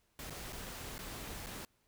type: noise with dropouts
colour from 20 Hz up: pink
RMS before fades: -45 dBFS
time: 0.19-1.65 s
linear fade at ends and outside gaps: 1 ms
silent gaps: 0.298-0.305 / 0.525-0.529 / 0.981-0.99 / 1.462-1.468 s
effects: pink hiss -75 dBFS RMS until 1.87 s